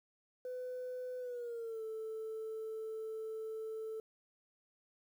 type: tone with pitch glide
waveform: sine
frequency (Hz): 503 to 440.4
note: B4 to A4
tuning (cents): +32 to +2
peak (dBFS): -38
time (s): 0.45-4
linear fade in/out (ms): 2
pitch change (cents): -230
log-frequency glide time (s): 1.19-1.83
effects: tanh soft clip ceiling -37 dBFS + 11-bit